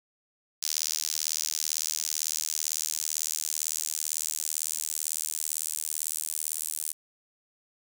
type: tone with high-pass filter sweep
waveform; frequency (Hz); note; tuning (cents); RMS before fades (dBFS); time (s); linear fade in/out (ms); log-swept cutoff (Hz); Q
sawtooth; 77.9; D#2; +3; -32; 0.62-6.93; 10; 5600 to 8900; 2.2
effects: none